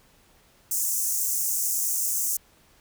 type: high-pass noise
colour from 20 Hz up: pink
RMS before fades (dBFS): -26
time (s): 0.71-2.37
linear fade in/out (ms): 5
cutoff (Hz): 6200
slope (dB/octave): 48
effects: pink hiss -59 dBFS RMS until 2.8 s